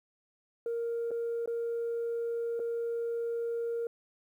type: tone with dropouts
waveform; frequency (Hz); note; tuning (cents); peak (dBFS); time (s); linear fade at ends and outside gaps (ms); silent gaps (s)
sine; 466.2; A#4; 0; -29; 0.66-3.87; 2; 1.108-1.114 / 1.459-1.475 / 2.594-2.599
effects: tanh soft clip ceiling -28 dBFS + 11-bit